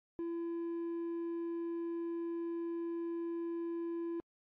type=tone with quantisation; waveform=triangle; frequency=337.5 Hz; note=E4; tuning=41 cents sharp; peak=-34 dBFS; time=0.19-4.2 s; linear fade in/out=0 ms; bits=10; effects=low-pass 2000 Hz 12 dB/octave + AAC 48 kbps